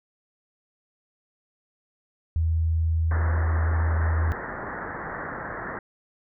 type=tone; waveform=sine; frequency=81.3 Hz; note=E2; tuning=23 cents flat; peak=-20 dBFS; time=2.36-4.32 s; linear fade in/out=0 ms
type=low-pass noise; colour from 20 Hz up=white; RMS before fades=-34 dBFS; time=3.11-5.79 s; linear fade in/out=2 ms; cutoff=1900 Hz; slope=96 dB/octave
effects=none